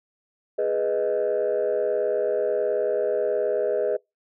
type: chord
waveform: sine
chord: G# minor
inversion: none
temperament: equal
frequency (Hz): 415.3 / 493.9 / 622.3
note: G#4 / B4 / D#5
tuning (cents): 0 / 0 / 0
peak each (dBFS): -24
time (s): 0.58-3.97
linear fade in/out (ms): 10
effects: noise-tail reverb RT60 0.2 s tail -26 dB re dry + tanh soft clip ceiling -16 dBFS